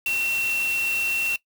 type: tone in noise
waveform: sine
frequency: 2717 Hz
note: F7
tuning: 48 cents flat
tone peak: -22 dBFS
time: 0.06-1.36 s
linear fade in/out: 2 ms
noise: white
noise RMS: -34 dBFS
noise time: 0.06-1.36 s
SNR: +9 dB
effects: noise-tail reverb RT60 0.1 s tail -19 dB re dry